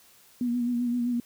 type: tone with vibrato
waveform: sine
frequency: 241.7 Hz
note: B3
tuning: 37 cents flat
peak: -24 dBFS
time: 0.41-1.2 s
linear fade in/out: 2 ms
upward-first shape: sine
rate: 7.7 Hz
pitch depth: 37 cents each way
effects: white hiss -57 dBFS RMS until 1.25 s